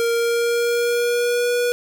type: tone with pitch glide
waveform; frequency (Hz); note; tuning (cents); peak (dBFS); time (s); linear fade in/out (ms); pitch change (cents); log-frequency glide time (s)
square; 466.2 to 484.6; A#4 to B4; 0 to -33; -18; 0-1.72; 0; +67; 0.13-1.5
effects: none